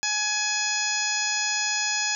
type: harmonic tone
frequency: 841 Hz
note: G#5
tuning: 22 cents sharp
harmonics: 1 / 2 / 3 / 4 / 5 / 6 / 7 / 8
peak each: -34 / -30 / -31 / -35 / -35 / -30 / -34 / -29 dBFS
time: 0.03-2.15 s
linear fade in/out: 0 ms
effects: none